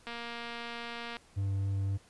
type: click train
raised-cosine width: 0.3 ms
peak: -25 dBFS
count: 259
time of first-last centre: 0.07-1.168 s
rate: 235 Hz
type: tone with vibrato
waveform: triangle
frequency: 98 Hz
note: G2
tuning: in tune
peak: -27 dBFS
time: 1.36-1.98 s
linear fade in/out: 20 ms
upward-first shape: triangle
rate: 3.8 Hz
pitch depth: 8 cents each way
effects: pink hiss -61 dBFS RMS until 2.09 s + resampled to 24000 Hz